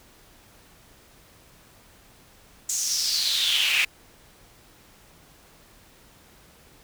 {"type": "noise with high-pass filter sweep", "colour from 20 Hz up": "brown", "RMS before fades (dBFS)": -24, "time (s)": [2.69, 3.85], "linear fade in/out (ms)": 5, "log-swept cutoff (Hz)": [7000, 2400], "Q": 5.4, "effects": ["pink hiss -54 dBFS RMS until 6.83 s"]}